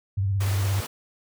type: tone with vibrato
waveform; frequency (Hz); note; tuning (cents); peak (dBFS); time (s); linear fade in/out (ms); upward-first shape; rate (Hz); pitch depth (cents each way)
sine; 98; G2; 0; -21; 0.17-0.81; 10; sine; 17; 69
type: high-pass noise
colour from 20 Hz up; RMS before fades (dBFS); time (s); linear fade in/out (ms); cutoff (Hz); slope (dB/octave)
pink; -35; 0.4-0.87; 10; 250; 12
effects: none